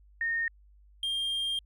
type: tone pair in turn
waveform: sine / triangle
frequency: 1839 / 3204 Hz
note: A#6 / G7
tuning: -24 / +37 cents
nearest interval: minor seventh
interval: 961 cents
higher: second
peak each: -27 dBFS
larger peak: neither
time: 0.21-0.48 / 1.03-1.59 s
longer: second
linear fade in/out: 2 ms
effects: added 50 Hz sine -55 dBFS peak until 1.65 s